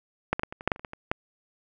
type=clicks; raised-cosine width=0.5 ms; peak=-8 / -13 / -12 / -22 / -24 / -7 / -8 / -27 / -29 / -20 / -23 / -9 dBFS; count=12; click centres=0.33 / 0.395 / 0.434 / 0.525 / 0.609 / 0.676 / 0.718 / 0.761 / 0.795 / 0.848 / 0.934 / 1.115 s; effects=none